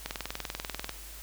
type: click train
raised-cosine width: 0.2 ms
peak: -16 dBFS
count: 18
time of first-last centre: 0.06-0.893 s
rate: 20.4 Hz
effects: added 50 Hz sine -46 dBFS peak until 1.22 s + white hiss -47 dBFS RMS until 1.22 s